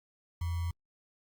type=tone with sample-and-hold; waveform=sine; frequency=85 Hz; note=F2; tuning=46 cents flat; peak=-30 dBFS; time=0.41-0.71 s; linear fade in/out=5 ms; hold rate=1050 Hz; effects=Opus 48 kbps